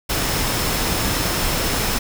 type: tone in noise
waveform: sine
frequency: 5274 Hz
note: E8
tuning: in tune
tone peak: -32 dBFS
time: 0.09-1.99 s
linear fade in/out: 10 ms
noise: pink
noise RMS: -21 dBFS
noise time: 0.09-1.99 s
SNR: -14 dB
effects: none